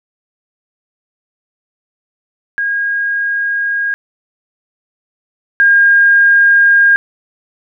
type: tone pair in turn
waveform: sine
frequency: 1631 / 1616.9 Hz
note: G#6 / G#6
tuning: -32 / -47 cents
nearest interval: unison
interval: 15 cents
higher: first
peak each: -13 / -5 dBFS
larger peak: second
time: 2.58-3.94 / 5.6-6.96 s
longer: neither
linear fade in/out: 0 ms
effects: none